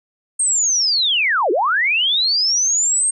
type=linear two-way sweep; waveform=sine; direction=down then up; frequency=8600 to 326.1 to 8600 Hz; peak=-14 dBFS; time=0.39-3.11 s; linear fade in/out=10 ms; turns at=1.51 s; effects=none